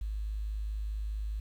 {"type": "tone", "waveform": "sine", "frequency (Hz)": 52.4, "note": "G#1", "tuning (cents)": 16, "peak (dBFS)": -32, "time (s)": [0.01, 1.4], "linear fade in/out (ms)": 5, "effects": ["10-bit"]}